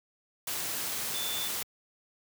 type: tone in noise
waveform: sine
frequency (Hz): 3520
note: A7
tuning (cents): 0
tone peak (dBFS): -35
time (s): 1.14-1.48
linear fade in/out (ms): 5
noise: white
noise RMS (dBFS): -34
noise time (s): 0.47-1.63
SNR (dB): -4
effects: high-pass 80 Hz 12 dB/octave